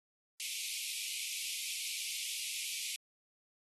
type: high-pass noise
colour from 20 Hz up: pink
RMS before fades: -40 dBFS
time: 0.4-2.96 s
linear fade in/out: 0 ms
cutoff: 2200 Hz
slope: 96 dB/octave
effects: AAC 32 kbps